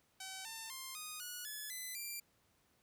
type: tone with pitch steps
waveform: 5% pulse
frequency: 763 / 896.9 / 1054.4 / 1239.5 / 1457.1 / 1712.9 / 2014 / 2367 Hz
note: G5 / A5 / C6 / D#6 / F#6 / A6 / B6 / D7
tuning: -47 / +33 / +13 / -7 / -27 / -47 / +33 / +13 cents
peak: -33 dBFS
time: 0.2-2.2 s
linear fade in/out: 5 ms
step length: 250 ms
effects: pink hiss -74 dBFS RMS until 2.82 s + high-pass 60 Hz 12 dB/octave